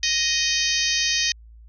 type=harmonic tone with a mistuned harmonic; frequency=622.3 Hz; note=D#5; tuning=in tune; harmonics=3 / 4 / 5 / 6 / 7 / 8 / 9 / 10; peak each=-28 / -28 / -28 / -28 / -28 / -28 / -28 / -28 dBFS; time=0.03-1.32 s; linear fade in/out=2 ms; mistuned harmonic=7; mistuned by=+40 cents; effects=added 56 Hz sine -43 dBFS peak until 1.68 s